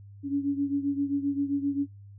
sine beating tone pair, 280 / 287.6 Hz, C#4 / D4, +18 / -36 cents, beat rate 7.6 Hz, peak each -26 / -30 dBFS, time 0.23-1.87 s, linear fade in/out 50 ms, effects noise-tail reverb RT60 0.2 s tail -19 dB re dry + added 100 Hz sine -45 dBFS peak until 2.18 s

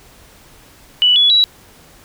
sine tone with pitch steps, 2960 / 3400 / 3906 Hz, F#7 / G#7 / B7, 0 / +40 / -20 cents, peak -8 dBFS, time 1.02-1.44 s, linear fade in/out 0 ms, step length 140 ms, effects pink hiss -45 dBFS RMS until 2.04 s

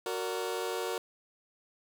sawtooth chord, Gb augmented, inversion none, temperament just, 370 / 462.5 / 578.1 Hz, Gb4 / Bb4 / D5, 0 / -14 / -27 cents, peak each -32 / -31 / -37 dBFS, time 0.06-0.98 s, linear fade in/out 2 ms, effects none

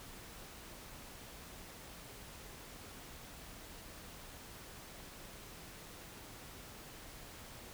silence, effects pink hiss -52 dBFS RMS until 7.73 s

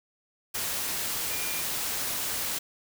sine tone in noise, 2401 Hz, D7, 38 cents sharp, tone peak -39 dBFS, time 1.3-1.62 s, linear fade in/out 10 ms, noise white, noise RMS -31 dBFS, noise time 0.54-2.59 s, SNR -11 dB, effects none

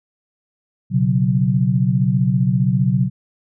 sine chord, B suspended second, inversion none, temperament equal, 123.47 / 138.59 / 185 Hz, B2 / C#3 / F#3, 0 / 0 / 0 cents, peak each -18 dBFS, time 0.9-3.1 s, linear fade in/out 50 ms, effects none

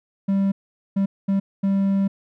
triangle tone bursts at uneven times, 196 Hz, G3, in tune, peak -15 dBFS, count 4, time 0.28-0.52 / 0.96-1.06 / 1.28-1.4 / 1.63-2.08 s, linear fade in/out 10 ms, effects none

